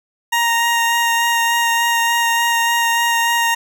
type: tone with vibrato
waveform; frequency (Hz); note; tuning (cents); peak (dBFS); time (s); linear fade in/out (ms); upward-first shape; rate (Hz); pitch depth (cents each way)
20% pulse; 934; A#5; +3; -9; 0.32-3.55; 10; sine; 3.4; 11
effects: none